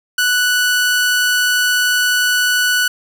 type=tone; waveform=sawtooth; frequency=1481 Hz; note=F#6; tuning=1 cent sharp; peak=-9 dBFS; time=0.18-2.88 s; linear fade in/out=5 ms; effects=none